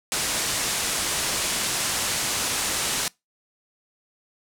white low-pass noise, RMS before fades -26 dBFS, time 0.12-3.08 s, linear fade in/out 0 ms, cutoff 10000 Hz, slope 24 dB/octave, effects noise-tail reverb RT60 0.2 s tail -24 dB re dry

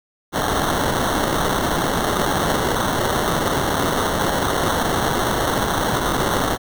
white noise with sample-and-hold, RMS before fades -20 dBFS, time 0.32-6.58 s, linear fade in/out 50 ms, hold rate 2450 Hz, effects none

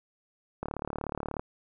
click train, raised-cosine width 1 ms, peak -19 dBFS, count 29, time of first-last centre 0.63-1.395 s, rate 36.6 Hz, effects none

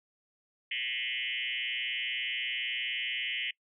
sine tone with frequency modulation, 2548 Hz, D#7, 41 cents sharp, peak -31 dBFS, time 0.71-3.51 s, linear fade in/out 5 ms, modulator 123 Hz, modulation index 4.9, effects noise-tail reverb RT60 0.1 s tail -24 dB re dry

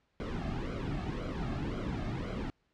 brown noise with flanger, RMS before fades -36 dBFS, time 0.2-2.5 s, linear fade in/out 0 ms, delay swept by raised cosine 1.1 to 2.1 ms, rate 1.9 Hz, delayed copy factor -0.75, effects pink hiss -75 dBFS RMS until 2.73 s + low-pass 4000 Hz 12 dB/octave

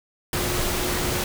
sine tone in noise, 358.9 Hz, F4, 47 cents sharp, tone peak -31 dBFS, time 0.33-1.24 s, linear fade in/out 2 ms, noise pink, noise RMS -25 dBFS, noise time 0.33-1.24 s, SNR -9 dB, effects none

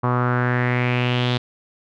sawtooth tone with low-pass filter sweep, 123.47 Hz, B2, in tune, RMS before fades -20 dBFS, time 0.03-1.38 s, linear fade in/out 10 ms, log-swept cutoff 1100 to 3700 Hz, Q 4.2, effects none

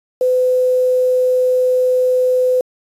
sine tone with quantisation, 506 Hz, B4, 42 cents sharp, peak -11 dBFS, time 0.21-2.61 s, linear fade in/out 2 ms, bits 6, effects resampled to 32000 Hz

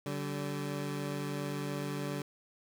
20% pulse tone pair together, 144.3 / 191.4 Hz, D3 / G3, -30 / -41 cents, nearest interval perfect fourth, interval 489 cents, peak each -31 / -35 dBFS, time 0.06-2.22 s, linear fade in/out 2 ms, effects none

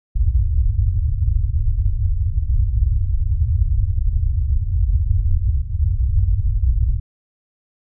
white low-pass noise, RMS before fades -17 dBFS, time 0.15-7 s, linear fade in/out 10 ms, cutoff 100 Hz, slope 48 dB/octave, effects none

